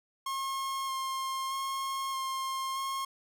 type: tone with vibrato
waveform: 45% pulse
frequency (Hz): 1071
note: C6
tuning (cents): +40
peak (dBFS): -32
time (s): 0.26-3.05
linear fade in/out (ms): 5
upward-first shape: square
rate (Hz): 0.8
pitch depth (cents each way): 11
effects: 12-bit